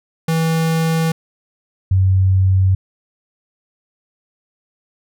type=tone pair in turn; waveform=square / sine; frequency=162.6 / 94.64 Hz; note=E3 / F#2; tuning=-23 / +40 cents; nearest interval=major sixth; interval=937 cents; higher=first; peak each=-15 / -10 dBFS; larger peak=second; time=0.28-1.12 / 1.91-2.75 s; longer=neither; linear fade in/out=5 ms; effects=none